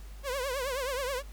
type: tone with vibrato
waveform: sawtooth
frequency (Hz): 528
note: C5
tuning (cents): +16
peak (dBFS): -27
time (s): 0.23-1.23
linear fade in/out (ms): 50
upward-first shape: triangle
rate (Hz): 9.4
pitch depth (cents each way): 160
effects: added 50 Hz sine -42 dBFS peak until 1.32 s + pink hiss -56 dBFS RMS until 1.32 s